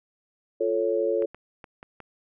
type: chord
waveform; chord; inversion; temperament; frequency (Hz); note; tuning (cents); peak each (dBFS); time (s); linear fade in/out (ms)
sine; F augmented; none; equal; 349.2 / 440 / 554.4; F4 / A4 / C#5; 0 / 0 / 0; -28 / -25 / -26; 0.6-1.26; 10
type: clicks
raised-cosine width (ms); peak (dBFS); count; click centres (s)
0.5; -27; 5; 1.223 / 1.346 / 1.642 / 1.829 / 2.003
effects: none